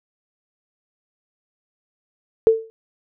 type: tone with exponential decay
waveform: sine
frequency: 447.3 Hz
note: A4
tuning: 28 cents sharp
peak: -6 dBFS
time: 2.47-2.7 s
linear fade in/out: 0 ms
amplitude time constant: 49 ms
effects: none